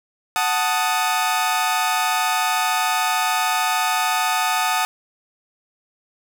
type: chord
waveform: sawtooth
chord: D# diminished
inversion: first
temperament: equal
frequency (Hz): 740 / 880 / 1244.5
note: F#5 / A5 / D#6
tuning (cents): 0 / 0 / 0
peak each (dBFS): -19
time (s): 0.36-4.85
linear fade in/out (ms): 0
effects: none